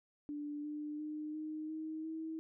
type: tone with pitch steps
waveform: sine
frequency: 293.7 / 298.8 / 304.1 / 309.4 / 314.8 / 320.3 Hz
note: D4 / D4 / D#4 / D#4 / D#4 / E4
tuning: 0 / +30 / -40 / -10 / +20 / -50 cents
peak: -39 dBFS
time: 0.29-2.39 s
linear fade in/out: 0 ms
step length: 350 ms
effects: none